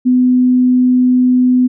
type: tone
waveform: sine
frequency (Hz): 251.5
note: B3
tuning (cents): +32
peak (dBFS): -7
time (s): 0.05-1.68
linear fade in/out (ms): 20
effects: none